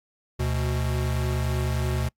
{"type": "tone pair together", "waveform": "square", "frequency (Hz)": [73.42, 123.47], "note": ["D2", "B2"], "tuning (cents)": [0, 0], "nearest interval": "major sixth", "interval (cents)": 900, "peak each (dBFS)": -27, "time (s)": [0.39, 2.09], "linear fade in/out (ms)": 10, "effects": ["noise-tail reverb RT60 0.1 s tail -26 dB re dry", "AAC 64 kbps"]}